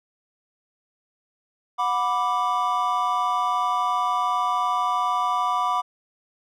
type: chord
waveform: triangle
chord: B minor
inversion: second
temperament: equal with one note detuned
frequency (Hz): 730.6 / 987.8 / 1174.7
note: F#5 / B5 / D6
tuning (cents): -22 / 0 / 0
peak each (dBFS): -25 / -23 / -22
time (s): 1.78-5.82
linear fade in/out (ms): 20
effects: none